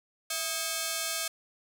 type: ring-modulated tone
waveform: 5% pulse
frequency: 960 Hz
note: B5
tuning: 49 cents flat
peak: -15 dBFS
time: 0.3-1.28 s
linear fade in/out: 5 ms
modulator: 298 Hz
effects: none